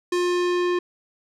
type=tone with low-pass filter sweep; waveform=square; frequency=355.1 Hz; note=F4; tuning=29 cents sharp; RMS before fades=-22 dBFS; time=0.12-0.79 s; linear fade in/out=5 ms; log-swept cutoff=8400 to 3000 Hz; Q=0.76; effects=none